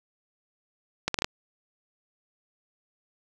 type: accelerating click train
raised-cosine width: 0.2 ms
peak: -8 dBFS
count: 5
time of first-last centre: 1.08-1.245 s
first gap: 63 ms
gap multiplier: 0.72
effects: none